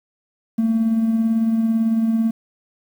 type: tone with tremolo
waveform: triangle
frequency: 225.1 Hz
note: A3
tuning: 40 cents sharp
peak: -10 dBFS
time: 0.58-2.31 s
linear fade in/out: 10 ms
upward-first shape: sine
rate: 18 Hz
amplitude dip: 50%
effects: tanh soft clip ceiling -11 dBFS + 8-bit